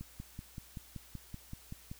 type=click train; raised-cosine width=5 ms; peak=-30 dBFS; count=11; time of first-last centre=0.01-1.915 s; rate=5.25 Hz; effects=added 60 Hz sine -63 dBFS peak until 1.99 s + white hiss -58 dBFS RMS until 1.99 s